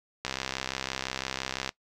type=click train; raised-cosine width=0.2 ms; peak=-13 dBFS; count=96; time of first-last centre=0.25-1.692 s; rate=65.9 Hz; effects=noise-tail reverb RT60 0.1 s tail -20 dB re dry